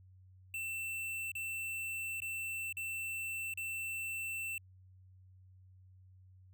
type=tone with dropouts; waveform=square; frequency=2680 Hz; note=E7; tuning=28 cents sharp; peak=-38 dBFS; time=0.54-4.58 s; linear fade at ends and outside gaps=2 ms; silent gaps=1.317-1.352 / 2.203-2.219 / 2.726-2.769 / 3.538-3.574 s; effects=added 93 Hz sine -57 dBFS peak until 6.53 s